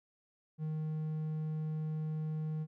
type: tone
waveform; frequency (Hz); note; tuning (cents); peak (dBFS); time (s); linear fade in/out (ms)
triangle; 155.7; D#3; +2; -32; 0.58-2.67; 50
effects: none